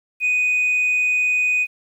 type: tone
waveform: sine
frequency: 2489 Hz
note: D#7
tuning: in tune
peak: -14 dBFS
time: 0.2-1.67 s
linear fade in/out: 50 ms
effects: tanh soft clip ceiling -14 dBFS + 9-bit